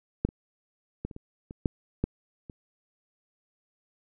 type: clicks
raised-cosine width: 3 ms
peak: -10 / -28 / -19 / -30 / -28 / -27 / -11 / -12 / -28 dBFS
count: 9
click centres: 0.25 / 0.289 / 1.05 / 1.112 / 1.164 / 1.509 / 1.658 / 2.04 / 2.498 s
effects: none